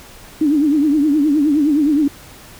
sine tone with vibrato, 295.8 Hz, D4, 13 cents sharp, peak -11 dBFS, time 0.41-2.08 s, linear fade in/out 5 ms, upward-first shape triangle, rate 9.6 Hz, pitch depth 140 cents each way, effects pink hiss -40 dBFS RMS until 2.59 s

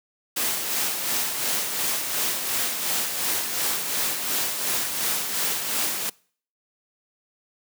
white noise with tremolo, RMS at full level -24 dBFS, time 0.36-6.1 s, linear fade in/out 10 ms, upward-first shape sine, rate 2.8 Hz, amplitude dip 45%, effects noise-tail reverb RT60 0.5 s tail -25 dB re dry + high-pass 150 Hz 12 dB/octave

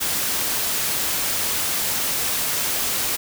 white noise, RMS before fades -23 dBFS, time 0-3.17 s, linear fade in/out 20 ms, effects none

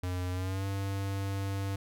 square tone with pitch glide, 90.5 to 98.12 Hz, F#2 to G2, -38 to +2 cents, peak -32 dBFS, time 0.03-1.76 s, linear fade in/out 5 ms, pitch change +140 cents, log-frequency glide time 0.32-0.66 s, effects none

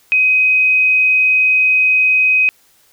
sine tone, 2519 Hz, D#7, 21 cents sharp, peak -9 dBFS, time 0.12-2.49 s, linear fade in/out 0 ms, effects white hiss -53 dBFS RMS until 2.92 s

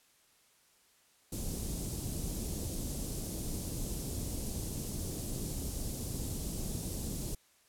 pink band-stop noise, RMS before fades -37 dBFS, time 1.32-7.35 s, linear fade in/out 5 ms, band 350 to 7400 Hz, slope 12 dB/octave, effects white hiss -67 dBFS RMS until 7.68 s + low-pass 12000 Hz 12 dB/octave

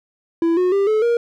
triangle tone with pitch steps, 333.3 / 363.5 / 396.4 / 432.2 / 471.4 Hz, E4 / F#4 / G4 / A4 / A#4, +19 / -31 / +19 / -31 / +19 cents, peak -12 dBFS, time 0.42-1.17 s, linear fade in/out 2 ms, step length 150 ms, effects none

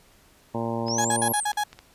harmonic tone, 115.5 Hz, A#2, 16 cents flat, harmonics 1 / 2 / 3 / 4 / 5 / 6 / 7 / 8 / 9, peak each -33 / -30 / -34 / -35 / -33 / -41 / -36 / -35 / -42 dBFS, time 0.54-1.33 s, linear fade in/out 10 ms
sine exponential two-way sweep, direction up then down, 4909 to 11650 to 7500 Hz, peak -26 dBFS, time 0.86-1.47 s, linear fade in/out 50 ms, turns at 1.31 s
clicks, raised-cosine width 0.2 ms, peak -25 dBFS, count 5, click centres 0.883 / 0.983 / 1.531 / 1.73 / 1.79 s
35% pulse tone bursts, 834 Hz, G#5, 7 cents sharp, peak -21 dBFS, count 6, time 0.98-1.638 s, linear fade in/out 5 ms, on 68 ms, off 50 ms
effects pink hiss -57 dBFS RMS until 1.94 s + resampled to 32000 Hz

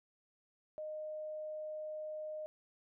sine tone, 616 Hz, D#5, 17 cents flat, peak -40 dBFS, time 0.78-2.46 s, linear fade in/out 0 ms, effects none

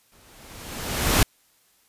pink noise with exponential growth, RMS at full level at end -17 dBFS, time 0.12-1.23 s, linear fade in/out 2 ms, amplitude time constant 240 ms, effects white hiss -62 dBFS RMS until 1.88 s + resampled to 32000 Hz

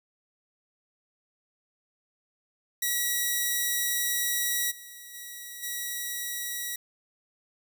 5% pulse tone with level steps, 1927 Hz, B6, 43 cents flat, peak -15 / -33 / -29 / -21 dBFS, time 2.82-6.76 s, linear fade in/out 5 ms, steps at 4.7 / 5.13 / 5.62 s, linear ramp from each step 20 ms, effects none

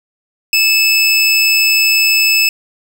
25% pulse tone, 2614 Hz, E7, 15 cents flat, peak -5 dBFS, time 0.53-2.49 s, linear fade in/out 2 ms, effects none

